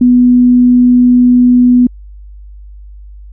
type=tone; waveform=sine; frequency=246.9 Hz; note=B3; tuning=in tune; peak=-3 dBFS; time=0.01-1.87 s; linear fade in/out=5 ms; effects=added 50 Hz sine -29 dBFS peak until 3.32 s